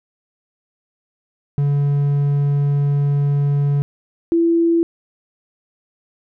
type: tone pair in turn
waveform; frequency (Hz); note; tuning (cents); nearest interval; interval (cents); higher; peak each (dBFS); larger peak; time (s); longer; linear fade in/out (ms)
triangle / sine; 142.8 / 335.3; D3 / E4; -48 / +30; octave + minor third; 1478; second; -12; neither; 1.58-3.82 / 4.32-4.83; first; 0
effects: none